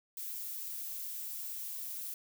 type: noise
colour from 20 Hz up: violet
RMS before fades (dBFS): -41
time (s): 0.17-2.14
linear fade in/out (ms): 2
effects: none